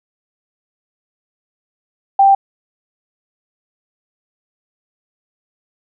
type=tone; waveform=sine; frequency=786 Hz; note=G5; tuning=4 cents sharp; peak=-6 dBFS; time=2.19-2.35 s; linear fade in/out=5 ms; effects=none